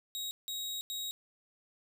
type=tone bursts at uneven times; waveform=sawtooth; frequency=3800 Hz; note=A#7; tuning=33 cents sharp; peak=-33 dBFS; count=3; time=0.15-0.31 / 0.48-0.81 / 0.9-1.11 s; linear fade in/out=0 ms; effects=none